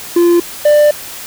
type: tone pair in turn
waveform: triangle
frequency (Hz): 345.4 / 593.7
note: F4 / D5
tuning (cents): -19 / +19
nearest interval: major sixth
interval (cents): 938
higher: second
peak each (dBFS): -4 / -3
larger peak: second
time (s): 0.16-0.4 / 0.65-0.91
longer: second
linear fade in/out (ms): 5
effects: white hiss -28 dBFS RMS until 1.26 s